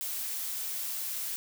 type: noise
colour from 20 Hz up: blue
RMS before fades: -35 dBFS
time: 0.01-1.36 s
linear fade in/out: 0 ms
effects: none